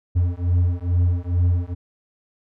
triangle beating tone pair, 87 / 89.3 Hz, F2 / F2, -6 / +39 cents, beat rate 2.3 Hz, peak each -18 dBFS, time 0.15-1.75 s, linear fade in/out 20 ms, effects none

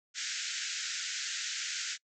white band-pass noise, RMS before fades -37 dBFS, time 0.14-1.98 s, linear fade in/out 50 ms, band 1400 to 7400 Hz, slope 96 dB/octave, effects noise-tail reverb RT60 0.1 s tail -25 dB re dry

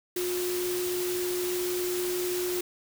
sine tone in noise, 359.2 Hz, F4, 49 cents sharp, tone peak -28 dBFS, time 0.16-2.61 s, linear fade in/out 5 ms, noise white, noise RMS -35 dBFS, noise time 0.16-2.61 s, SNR +4 dB, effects none

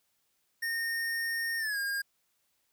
square tone with pitch glide, 1838 to 1618.7 Hz, A#6 to G#6, -25 to -45 cents, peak -31 dBFS, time 0.62-2.02 s, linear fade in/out 10 ms, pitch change -220 cents, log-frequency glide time 1.58-1.78 s, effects white hiss -75 dBFS RMS until 2.72 s

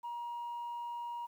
sine tone, 950 Hz, A#5, 33 cents sharp, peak -36 dBFS, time 0.03-1.27 s, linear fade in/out 20 ms, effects tanh soft clip ceiling -36 dBFS + 11-bit

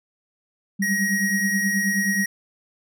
sine tone with tremolo, 197.2 Hz, G3, 11 cents sharp, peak -19 dBFS, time 0.79-2.25 s, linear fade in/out 10 ms, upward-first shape triangle, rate 9.4 Hz, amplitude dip 95%
square tone, 1892 Hz, A#6, 25 cents sharp, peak -22 dBFS, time 0.82-2.26 s, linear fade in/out 5 ms
effects none

